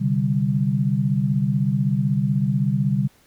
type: chord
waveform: sine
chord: C suspended second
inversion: none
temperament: equal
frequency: 130.81 / 146.83 / 196 Hz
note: C3 / D3 / G3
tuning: 0 / 0 / 0 cents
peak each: -22 dBFS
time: 0-3.08 s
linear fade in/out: 20 ms
effects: pink hiss -57 dBFS RMS until 3.26 s